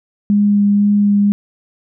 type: tone with vibrato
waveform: sine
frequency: 204.2 Hz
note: G#3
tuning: 29 cents flat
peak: -9 dBFS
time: 0.3-1.32 s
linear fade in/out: 0 ms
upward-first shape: sine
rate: 2 Hz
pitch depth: 10 cents each way
effects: none